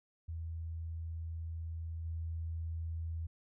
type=tone with level steps; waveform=sine; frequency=82 Hz; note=E2; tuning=9 cents flat; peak=-38 / -36 dBFS; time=0.28-3.27 s; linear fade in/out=10 ms; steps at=2.04 s; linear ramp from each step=20 ms; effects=none